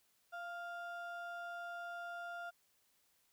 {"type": "ring-modulated tone", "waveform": "triangle", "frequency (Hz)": 1046.5, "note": "C6", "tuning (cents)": 0, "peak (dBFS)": -38, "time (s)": [0.32, 2.51], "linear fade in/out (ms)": 20, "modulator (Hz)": 355, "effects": ["white hiss -75 dBFS RMS until 3.32 s"]}